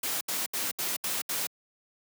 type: noise bursts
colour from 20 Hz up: white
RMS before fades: -31 dBFS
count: 6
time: 0.03-1.47 s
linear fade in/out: 5 ms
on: 180 ms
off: 72 ms
effects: high-pass 150 Hz 12 dB/octave